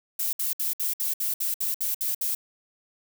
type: noise bursts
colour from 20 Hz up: violet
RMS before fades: -27 dBFS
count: 11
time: 0.19-2.35 s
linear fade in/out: 5 ms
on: 140 ms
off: 62 ms
effects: none